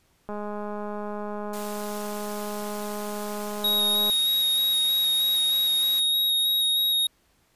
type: click train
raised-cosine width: 1 ms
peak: -21 dBFS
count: 793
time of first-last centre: 0.29-4.098 s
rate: 208 Hz
type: noise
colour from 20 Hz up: white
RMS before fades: -40 dBFS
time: 1.53-6 s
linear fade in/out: 5 ms
type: tone with vibrato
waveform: square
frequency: 3771 Hz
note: A#7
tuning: 19 cents sharp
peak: -21 dBFS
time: 3.64-7.07 s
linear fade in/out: 5 ms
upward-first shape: square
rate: 3.2 Hz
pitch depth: 10 cents each way
effects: pink hiss -65 dBFS RMS until 7.55 s + resampled to 32000 Hz